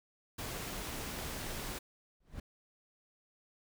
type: noise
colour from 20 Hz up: pink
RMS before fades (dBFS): -41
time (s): 0.38-1.79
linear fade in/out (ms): 10
type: noise with exponential growth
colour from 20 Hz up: brown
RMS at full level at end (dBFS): -37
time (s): 2.2-2.4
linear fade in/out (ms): 5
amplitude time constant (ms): 42
effects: none